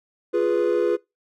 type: chord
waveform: triangle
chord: F diminished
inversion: none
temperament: equal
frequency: 349.2 / 415.3 / 493.9 Hz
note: F4 / Ab4 / Cb5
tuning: 0 / 0 / 0 cents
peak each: -20 dBFS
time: 0.33-0.97 s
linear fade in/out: 20 ms
effects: noise-tail reverb RT60 0.2 s tail -22 dB re dry + tanh soft clip ceiling -10 dBFS